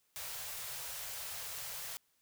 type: band-stop noise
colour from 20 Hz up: white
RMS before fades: -43 dBFS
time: 0.16-1.97 s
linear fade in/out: 0 ms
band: 160 to 450 Hz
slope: 48 dB/octave
effects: white hiss -75 dBFS RMS until 2.21 s